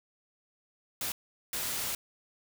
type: noise bursts at uneven times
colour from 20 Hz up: white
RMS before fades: -34 dBFS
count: 2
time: 1.01-1.12 / 1.53-1.95 s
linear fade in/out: 2 ms
effects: none